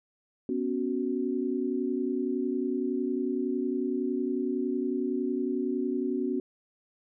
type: chord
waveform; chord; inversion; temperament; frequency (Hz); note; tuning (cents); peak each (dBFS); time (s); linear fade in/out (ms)
sine; B suspended second; none; just; 246.9 / 277.8 / 370.4; B3 / C#4 / F#4; 0 / +4 / +2; -31; 0.49-6.4; 2
effects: none